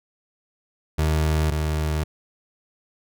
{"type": "tone pair in turn", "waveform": "30% pulse", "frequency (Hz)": [77.78, 77.06], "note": ["D#2", "D#2"], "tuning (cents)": [0, -16], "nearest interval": "unison", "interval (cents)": 16, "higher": "first", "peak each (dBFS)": [-16, -19], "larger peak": "first", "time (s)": [[0.98, 1.51], [1.51, 2.04]], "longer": "neither", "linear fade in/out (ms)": 10, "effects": []}